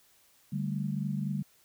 sine chord, D suspended fourth, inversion none, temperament equal, 146.83 / 196 / 220 Hz, D3 / G3 / A3, 0 / 0 / 0 cents, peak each -33 / -33 / -38 dBFS, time 0.52-1.43 s, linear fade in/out 10 ms, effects white hiss -64 dBFS RMS until 1.64 s

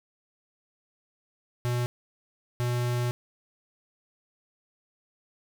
square tone bursts at uneven times, 121.9 Hz, B2, 22 cents flat, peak -26 dBFS, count 2, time 1.65-1.86 / 2.6-3.11 s, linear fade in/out 0 ms, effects none

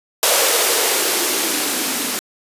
violet noise with band-pass filter sweep, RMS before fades -18 dBFS, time 0.23-2.19 s, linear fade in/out 0 ms, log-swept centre 550 to 230 Hz, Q 3.5, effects resampled to 32000 Hz

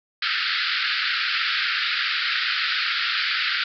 pink band-pass noise, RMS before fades -24 dBFS, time 0.22-3.64 s, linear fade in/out 5 ms, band 1300 to 4900 Hz, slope 96 dB/octave, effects none

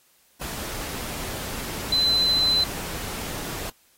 sine tone in noise, 4043 Hz, B7, 40 cents sharp, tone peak -18 dBFS, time 1.92-2.64 s, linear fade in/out 5 ms, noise pink, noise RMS -33 dBFS, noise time 0.41-3.7 s, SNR +12 dB, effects white hiss -61 dBFS RMS until 3.97 s + AAC 48 kbps

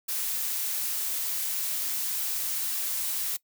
blue noise, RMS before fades -30 dBFS, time 0.08-3.37 s, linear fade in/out 10 ms, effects noise-tail reverb RT60 0.1 s tail -21 dB re dry

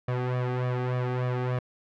sawtooth tone with flanger, 125.3 Hz, B2, 25 cents sharp, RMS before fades -28 dBFS, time 0.08-1.59 s, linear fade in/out 5 ms, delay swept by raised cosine 1.7 to 2.55 ms, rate 3.4 Hz, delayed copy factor +0.85, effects low-pass 2000 Hz 12 dB/octave

